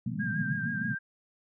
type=band-pass noise; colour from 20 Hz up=white; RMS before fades=-33 dBFS; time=0.06-0.95 s; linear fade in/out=5 ms; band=110 to 240 Hz; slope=96 dB/octave
type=tone with vibrato; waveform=sine; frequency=1600 Hz; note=G6; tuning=35 cents sharp; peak=-32 dBFS; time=0.19-0.99 s; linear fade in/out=20 ms; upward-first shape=sine; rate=6.3 Hz; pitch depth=38 cents each way
effects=none